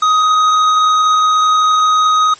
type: tone with tanh clipping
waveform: sine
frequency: 1255 Hz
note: D#6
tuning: 15 cents sharp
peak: -10 dBFS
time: 0.02-2.34 s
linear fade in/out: 5 ms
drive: 11 dB
effects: white hiss -39 dBFS RMS until 2.39 s + MP3 32 kbps